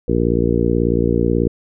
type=harmonic tone; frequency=58.27 Hz; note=A#1; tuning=in tune; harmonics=1 / 2 / 3 / 4 / 5 / 6 / 7 / 8; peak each=-22 / -22 / -22 / -22 / -22 / -22 / -22 / -22 dBFS; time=0.08-1.48 s; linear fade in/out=5 ms; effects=none